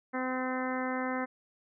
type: harmonic tone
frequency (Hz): 256.8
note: C4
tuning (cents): -32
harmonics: 1 / 2 / 3 / 4 / 5 / 6 / 7 / 8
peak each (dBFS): -34 / -37 / -39 / -40 / -41 / -42 / -42 / -43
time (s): 0.13-1.26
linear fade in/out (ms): 20
effects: none